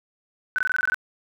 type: tone bursts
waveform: sine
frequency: 1510 Hz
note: F#6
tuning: 35 cents sharp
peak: -19 dBFS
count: 9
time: 0.56-0.944 s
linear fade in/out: 0 ms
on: 24 ms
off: 21 ms
effects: none